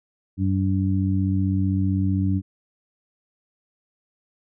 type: harmonic tone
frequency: 95.6 Hz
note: G2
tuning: 43 cents flat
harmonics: 1 / 2 / 3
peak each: -21 / -24 / -26 dBFS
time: 0.37-2.42 s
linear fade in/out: 50 ms
effects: none